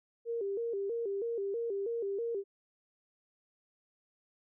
sine tone with vibrato, 429.6 Hz, A4, 41 cents flat, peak -32 dBFS, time 0.25-2.44 s, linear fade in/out 50 ms, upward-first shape square, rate 3.1 Hz, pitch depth 140 cents each way, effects none

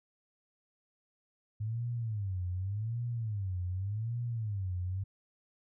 sine tone with vibrato, 103.83 Hz, G#2, in tune, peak -32 dBFS, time 1.6-5.04 s, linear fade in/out 10 ms, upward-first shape sine, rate 0.86 Hz, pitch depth 250 cents each way, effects none

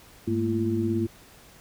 sine tone cluster, 103.3 / 212.6 / 229.7 / 339 Hz, G#2 / G#3 / A#3 / E4, -9 / +41 / -25 / +49 cents, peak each -29 / -34 / -28 / -26 dBFS, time 0.27-1.07 s, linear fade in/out 10 ms, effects pink hiss -52 dBFS RMS until 1.6 s

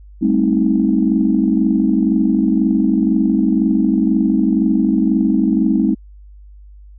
sine chord, A half-diminished seventh, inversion third, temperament just, 198 / 220 / 264 / 316.8 Hz, G3 / A3 / C4 / Eb4, +18 / 0 / +16 / +31 cents, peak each -17 dBFS, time 0.21-5.95 s, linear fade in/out 20 ms, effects tanh soft clip ceiling -1 dBFS + added 50 Hz sine -37 dBFS peak until 6.98 s

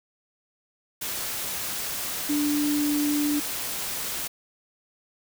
sine tone in noise, 293.7 Hz, D4, in tune, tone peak -22 dBFS, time 2.29-3.4 s, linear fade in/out 10 ms, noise white, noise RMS -31 dBFS, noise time 1.01-4.28 s, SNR +6 dB, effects none

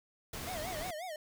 pink noise, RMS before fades -42 dBFS, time 0.33-0.91 s, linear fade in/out 5 ms
square tone with vibrato, 673 Hz, E5, 36 cents sharp, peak -40 dBFS, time 0.47-1.16 s, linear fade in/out 2 ms, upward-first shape sine, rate 5.6 Hz, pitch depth 190 cents each way
effects none

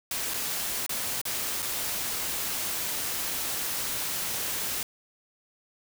white noise with dropouts, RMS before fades -31 dBFS, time 0.11-4.83 s, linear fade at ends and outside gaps 2 ms, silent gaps 0.338-0.341 / 0.864-0.893 / 1.215-1.253 / 1.622-1.626 s, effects none

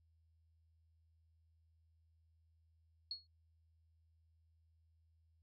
sine tone with exponential decay, 4328 Hz, C#8, 42 cents flat, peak -37 dBFS, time 3.11-3.27 s, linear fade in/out 2 ms, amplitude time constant 33 ms, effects added 81 Hz sine -70 dBFS peak until 5.42 s

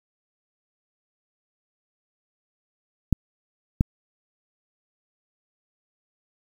clicks, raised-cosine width 5 ms, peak -5 dBFS, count 2, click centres 3.127 / 3.809 s, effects 7-bit

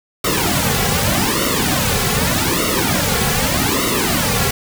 pink noise with flanger, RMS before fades -17 dBFS, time 0.24-4.51 s, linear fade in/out 5 ms, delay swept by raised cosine 1.2 to 3.3 ms, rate 0.83 Hz, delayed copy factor -0.95, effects none

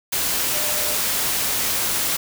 sine tone in noise, 600 Hz, D5, 37 cents sharp, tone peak -33 dBFS, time 0.53-0.95 s, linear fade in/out 10 ms, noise white, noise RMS -22 dBFS, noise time 0.12-2.17 s, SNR -14 dB, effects none

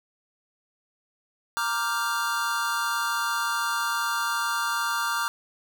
square chord, G minor seventh, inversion first, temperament equal, 932.3 / 1174.7 / 1396.9 / 1568 Hz, Bb5 / D6 / F6 / G6, 0 / 0 / 0 / 0 cents, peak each -32 / -30 / -30 / -34 dBFS, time 1.57-5.28 s, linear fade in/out 0 ms, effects none

